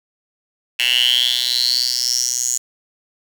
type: tone with high-pass filter sweep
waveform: 10% pulse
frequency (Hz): 123.47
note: B2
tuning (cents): 0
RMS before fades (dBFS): -18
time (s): 0.79-2.58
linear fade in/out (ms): 5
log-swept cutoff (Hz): 2600 to 7000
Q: 9.5
effects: none